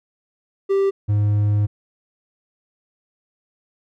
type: tone pair in turn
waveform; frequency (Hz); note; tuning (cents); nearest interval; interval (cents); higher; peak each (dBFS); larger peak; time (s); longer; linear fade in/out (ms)
triangle; 392 / 103.83; G4 / G#2; 0 / 0; octave + major seventh; 2300; first; -13; neither; 0.69-0.91 / 1.08-1.67; second; 20
effects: none